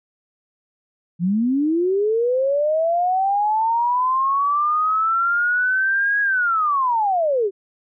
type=linear two-way sweep; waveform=sine; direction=up then down; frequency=163.9 to 1661.2 to 369.8 Hz; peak=-16 dBFS; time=1.19-7.51 s; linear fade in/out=50 ms; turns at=6.21 s; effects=none